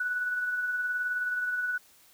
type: tone with tremolo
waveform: sine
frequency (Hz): 1479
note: F#6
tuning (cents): -1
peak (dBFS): -26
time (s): 0-1.78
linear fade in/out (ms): 5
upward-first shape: sine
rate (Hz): 19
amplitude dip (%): 35
effects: white hiss -59 dBFS RMS until 2.13 s